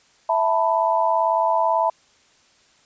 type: chord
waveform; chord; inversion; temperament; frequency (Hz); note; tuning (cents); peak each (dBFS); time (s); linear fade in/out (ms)
sine; E suspended fourth; none; equal with one note detuned; 659.3 / 889.7 / 987.8; E5 / A5 / B5; 0 / +19 / 0; -21; 0.29-1.9; 5
effects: white hiss -57 dBFS RMS until 2.85 s + resampled to 16000 Hz